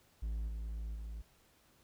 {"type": "tone with level steps", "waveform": "triangle", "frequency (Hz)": 55, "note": "A1", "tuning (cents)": 0, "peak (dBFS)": [-33, -36, -39], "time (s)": [0.22, 1.22], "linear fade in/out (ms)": 10, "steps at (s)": [0.47, 0.94], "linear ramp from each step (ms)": 20, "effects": ["pink hiss -68 dBFS RMS until 1.83 s"]}